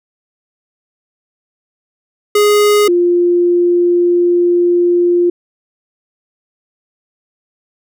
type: tone pair in turn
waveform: square / sine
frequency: 415.3 / 350.2 Hz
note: G#4 / F4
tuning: 0 / +5 cents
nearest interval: minor third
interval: 295 cents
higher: first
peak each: -8 dBFS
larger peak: neither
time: 2.35-2.88 / 2.88-5.3 s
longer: second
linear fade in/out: 5 ms
effects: none